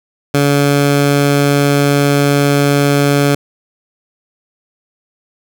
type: tone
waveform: 15% pulse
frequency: 142.5 Hz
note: C#3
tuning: 48 cents sharp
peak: -3 dBFS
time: 0.34-3.35 s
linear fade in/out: 5 ms
effects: none